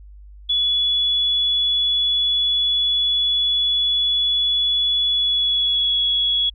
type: tone with pitch glide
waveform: sine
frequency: 3410 to 3359 Hz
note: G#7 to G#7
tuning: +45 to +19 cents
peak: -16 dBFS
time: 0.49-6.5 s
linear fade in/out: 10 ms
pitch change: -26 cents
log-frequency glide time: 5.07-6 s
effects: added 50 Hz sine -39 dBFS peak until 6.54 s